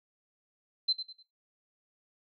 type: tone with echo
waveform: sine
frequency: 4085 Hz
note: C8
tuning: 42 cents flat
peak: -23 dBFS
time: 0.88-0.93 s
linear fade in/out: 10 ms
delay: 100 ms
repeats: 3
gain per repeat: -10 dB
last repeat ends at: 1.23 s
effects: noise-tail reverb RT60 0.3 s tail -22 dB re dry + MP3 96 kbps